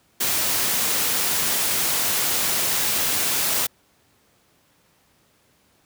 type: noise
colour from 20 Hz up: white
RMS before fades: -22 dBFS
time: 0.2-3.67 s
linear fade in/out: 10 ms
effects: pink hiss -61 dBFS RMS until 5.85 s + high-pass 80 Hz 12 dB/octave